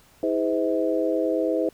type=tone cluster; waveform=sine; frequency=322.6 / 411.2 / 512 / 642 Hz; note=E4 / G#4 / C5 / E5; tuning=-37 / -17 / -38 / -46 cents; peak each=-25 / -28 / -25 / -28 dBFS; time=0.23-1.69 s; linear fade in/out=2 ms; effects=pink hiss -56 dBFS RMS until 1.73 s